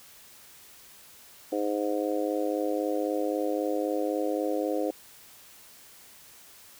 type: harmonic tone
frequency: 103.83 Hz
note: G#2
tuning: in tune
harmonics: 3 / 4 / 5 / 6 / 7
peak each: -30 / -33 / -30 / -37 / -37 dBFS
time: 1.52-4.91 s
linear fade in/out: 5 ms
effects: white hiss -52 dBFS RMS until 6.79 s